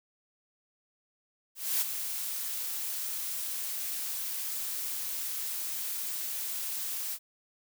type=noise with ADSR envelope; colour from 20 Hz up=blue; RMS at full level=-27 dBFS; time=1.55-7.19 s; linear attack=260 ms; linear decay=22 ms; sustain=-8 dB; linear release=57 ms; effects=none